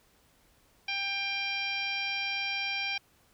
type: harmonic tone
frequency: 793 Hz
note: G5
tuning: 20 cents sharp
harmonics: 1 / 2 / 3 / 4 / 5 / 6 / 7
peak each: -41 / -43 / -32 / -38 / -43 / -42 / -42 dBFS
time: 0.88-2.98 s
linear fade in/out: 5 ms
effects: pink hiss -65 dBFS RMS until 3.33 s